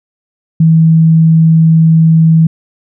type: tone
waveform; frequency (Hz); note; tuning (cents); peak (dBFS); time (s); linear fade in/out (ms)
sine; 161.8; E3; -32; -3; 0.6-2.47; 5
effects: none